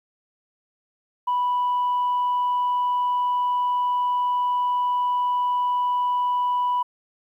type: tone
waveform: sine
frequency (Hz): 986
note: B5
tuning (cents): -3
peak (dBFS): -18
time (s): 1.27-6.83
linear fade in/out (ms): 10
effects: tanh soft clip ceiling -17 dBFS + 10-bit